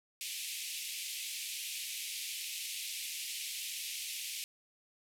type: band-pass noise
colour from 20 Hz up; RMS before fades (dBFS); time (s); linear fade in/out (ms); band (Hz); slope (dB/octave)
pink; -41; 0.21-4.44; 0; 2300 to 14000; 48
effects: none